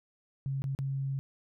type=tone with dropouts; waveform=sine; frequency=136.2 Hz; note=C#3; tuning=30 cents flat; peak=-30 dBFS; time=0.46-1.19 s; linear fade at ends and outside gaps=0 ms; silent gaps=0.62-0.641 / 0.75-0.789 s; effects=none